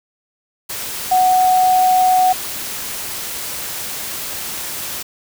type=tone in noise; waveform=sine; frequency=740 Hz; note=F#5; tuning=in tune; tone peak=-10 dBFS; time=1.11-2.33 s; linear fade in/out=10 ms; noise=white; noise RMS=-26 dBFS; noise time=0.69-5.03 s; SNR=+13 dB; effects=none